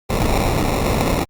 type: noise with sample-and-hold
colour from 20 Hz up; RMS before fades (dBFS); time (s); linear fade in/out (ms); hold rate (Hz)
pink; -18; 0.09-1.25; 20; 1575
effects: Opus 48 kbps